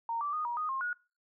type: tone with pitch steps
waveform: sine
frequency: 923 / 1165 / 1234 / 953 / 1240 / 1066 / 1450 Hz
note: A#5 / D6 / D#6 / A#5 / D#6 / C6 / F#6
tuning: -17 / -14 / -15 / +38 / -6 / +32 / -35 cents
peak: -31 dBFS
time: 0.09-0.93 s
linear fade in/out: 2 ms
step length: 120 ms
effects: noise-tail reverb RT60 0.3 s tail -22 dB re dry